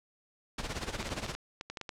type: noise with tremolo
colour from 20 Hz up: pink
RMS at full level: -34 dBFS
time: 0.58-1.35 s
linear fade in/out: 5 ms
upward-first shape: sine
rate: 17 Hz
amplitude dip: 75%
type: clicks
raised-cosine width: 0.2 ms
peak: -22 dBFS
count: 9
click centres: 1.028 / 1.091 / 1.263 / 1.35 / 1.611 / 1.7 / 1.772 / 1.813 / 1.892 s
effects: low-pass 7000 Hz 12 dB/octave